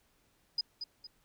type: tone with echo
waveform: sine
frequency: 4978 Hz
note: D#8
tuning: in tune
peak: -28 dBFS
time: 0.58-0.61 s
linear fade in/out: 5 ms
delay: 230 ms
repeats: 2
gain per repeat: -8 dB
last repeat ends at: 1.07 s
effects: pink hiss -71 dBFS RMS until 1.24 s